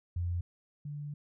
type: tone pair in turn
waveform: sine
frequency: 87.31 / 146.41 Hz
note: F2 / D3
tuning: 0 / -5 cents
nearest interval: major sixth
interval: 895 cents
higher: second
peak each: -30 / -37 dBFS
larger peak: first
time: 0.16-0.41 / 0.85-1.14 s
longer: second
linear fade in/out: 5 ms
effects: none